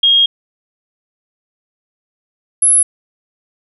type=tone pair in turn; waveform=sine; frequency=3255 / 10948 Hz; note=G#7 / F9; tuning=-36 / -36 cents; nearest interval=octave + major sixth; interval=2100 cents; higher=second; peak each=-7 dBFS; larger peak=neither; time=0.03-0.26 / 2.62-2.83 s; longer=first; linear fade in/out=5 ms; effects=none